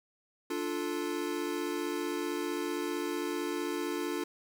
square chord, D minor, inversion none, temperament equal, 293.7 / 349.2 / 440 Hz, D4 / F4 / A4, 0 / 0 / 0 cents, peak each -37 / -36 / -39 dBFS, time 0.5-4.24 s, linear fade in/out 5 ms, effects none

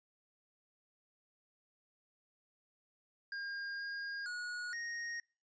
square tone with pitch steps, 1613 / 1622 / 1453 / 1867 Hz, G6 / G#6 / F#6 / A#6, +49 / -41 / -32 / +2 cents, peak -40 dBFS, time 3.32-5.2 s, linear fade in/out 2 ms, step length 470 ms, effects noise-tail reverb RT60 0.4 s tail -26 dB re dry + resampled to 16000 Hz

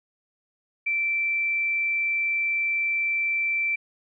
sine tone, 2338 Hz, D7, 8 cents flat, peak -22 dBFS, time 0.86-3.76 s, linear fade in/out 10 ms, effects none

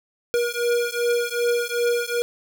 square beating tone pair, 476.3 / 478.9 Hz, A#4 / A#4, +37 / +47 cents, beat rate 2.6 Hz, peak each -24 dBFS, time 0.34-2.22 s, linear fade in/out 0 ms, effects none

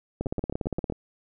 two click trains, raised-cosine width 2 ms, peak -18 / -15 dBFS, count 6 / 13, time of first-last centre 0.26-0.923 / 0.21-0.9 s, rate 7.54 / 17.4 Hz, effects none

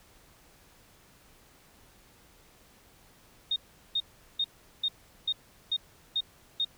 sine tone bursts, 3695 Hz, A#7, 16 cents flat, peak -25 dBFS, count 8, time 3.51-6.648 s, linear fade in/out 5 ms, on 51 ms, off 390 ms, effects pink hiss -59 dBFS RMS until 6.77 s

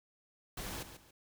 pink noise with echo, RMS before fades -42 dBFS, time 0.57-0.83 s, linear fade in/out 5 ms, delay 140 ms, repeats 2, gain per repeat -10 dB, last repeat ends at 1.11 s, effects none

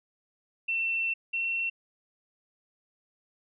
sine tone pair in turn, 2693 / 2713 Hz, E7 / E7, +36 / +49 cents, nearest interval unison, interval 13 cents, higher second, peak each -26 / -27 dBFS, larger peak first, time 0.68-1.14 / 1.33-1.7 s, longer first, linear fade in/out 10 ms, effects none

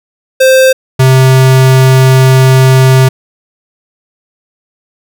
square tone pair in turn, 523.3 / 131.1 Hz, C5 / C3, 0 / +4 cents, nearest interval 2 octaves, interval 2396 cents, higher first, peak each -3 dBFS, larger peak neither, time 0.4-0.73 / 0.99-3.09 s, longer second, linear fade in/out 10 ms, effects none

